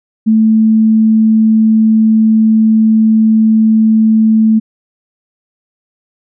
sine tone, 220 Hz, A3, in tune, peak -5 dBFS, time 0.26-4.6 s, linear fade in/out 20 ms, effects none

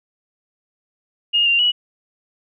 sine tone with pitch steps, 2846 / 2780 / 2929 Hz, F7 / F7 / F#7, +32 / -9 / -18 cents, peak -13 dBFS, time 1.33-1.72 s, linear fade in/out 20 ms, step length 130 ms, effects none

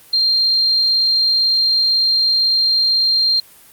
sine tone, 4186 Hz, C8, in tune, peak -12 dBFS, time 0.13-3.4 s, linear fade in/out 5 ms, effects white hiss -45 dBFS RMS until 3.72 s + Opus 32 kbps

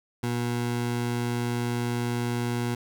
20% pulse tone, 120 Hz, B2, 49 cents flat, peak -21 dBFS, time 0.23-2.75 s, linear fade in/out 5 ms, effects none

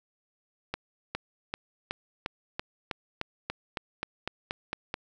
accelerating click train, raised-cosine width 0.3 ms, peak -15 dBFS, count 15, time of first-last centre 0.74-4.941 s, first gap 410 ms, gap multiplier 0.95, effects none

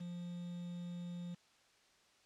triangle tone with quantisation, 175 Hz, F3, 4 cents sharp, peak -40 dBFS, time 0-1.35 s, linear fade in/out 10 ms, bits 10, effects white hiss -69 dBFS RMS until 2.25 s + low-pass 6000 Hz 12 dB/octave

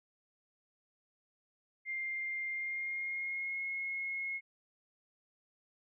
sine tone with pitch glide, 2106 to 2165 Hz, C7 to C#7, +11 to -41 cents, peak -35 dBFS, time 1.85-4.41 s, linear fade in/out 50 ms, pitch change +48 cents, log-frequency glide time 2.49-3.62 s, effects none

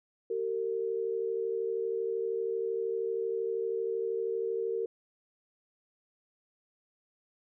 sine tone pair together, 383.4 / 456.2 Hz, G4 / A#4, -38 / -37 cents, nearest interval minor third, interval 301 cents, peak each -34 / -31 dBFS, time 0.3-4.86 s, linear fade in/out 5 ms, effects none

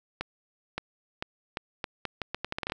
accelerating click train, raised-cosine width 0.3 ms, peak -15 dBFS, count 15, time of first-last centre 0.21-2.721 s, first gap 570 ms, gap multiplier 0.78, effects none

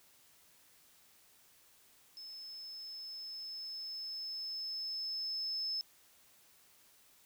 sine tone with level ramp, 5230 Hz, E8, 15 cents flat, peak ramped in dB -46 to -34 dBFS, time 2.17-5.81 s, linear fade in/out 0 ms, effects white hiss -65 dBFS RMS until 7.25 s

